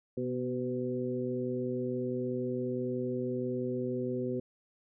harmonic tone with a mistuned harmonic, 126.1 Hz, B2, 36 cents sharp, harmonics 1 / 2 / 3 / 4, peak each -39 / -35 / -35 / -38 dBFS, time 0.17-4.4 s, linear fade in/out 5 ms, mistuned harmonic 2, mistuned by -32 cents, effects none

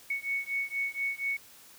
sine beating tone pair, 2217 / 2221.2 Hz, C#7 / C#7, 0 / +3 cents, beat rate 4.2 Hz, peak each -33 / -33 dBFS, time 0.1-1.37 s, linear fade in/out 5 ms, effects white hiss -54 dBFS RMS until 1.78 s

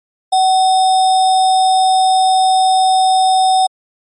sine tone with sample-and-hold, 753 Hz, F#5, 30 cents sharp, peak -8 dBFS, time 0.32-3.67 s, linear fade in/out 10 ms, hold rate 4410 Hz, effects MP3 48 kbps

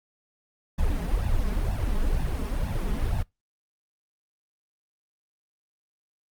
brown noise with flanger, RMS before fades -25 dBFS, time 0.78-3.23 s, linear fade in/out 10 ms, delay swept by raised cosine 1.1 to 4.8 ms, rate 2.1 Hz, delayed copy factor +0.9, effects noise-tail reverb RT60 0.2 s tail -24 dB re dry + Opus 48 kbps

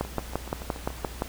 two click trains, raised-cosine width 1 ms, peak -24 / -12 dBFS, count 8 / 8, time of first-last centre 0.05-1.046 / 0.01-1.221 s, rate 7.03 / 5.78 Hz, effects added 60 Hz sine -39 dBFS peak until 1.28 s + pink hiss -43 dBFS RMS until 1.28 s

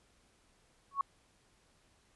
sine tone with exponential growth, 1108.7 Hz, C#6, in tune, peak -24 dBFS, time 0.91-1.01 s, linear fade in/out 2 ms, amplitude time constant 21 ms, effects pink hiss -69 dBFS RMS until 2.15 s + resampled to 24000 Hz

